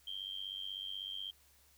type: tone with amplitude modulation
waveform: sine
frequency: 3178 Hz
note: G7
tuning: 23 cents sharp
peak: -36 dBFS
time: 0.07-1.31 s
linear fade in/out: 5 ms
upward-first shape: sine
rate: 96.2 Hz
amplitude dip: 95%
effects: added 70 Hz sine -70 dBFS peak until 1.77 s + white hiss -67 dBFS RMS until 1.77 s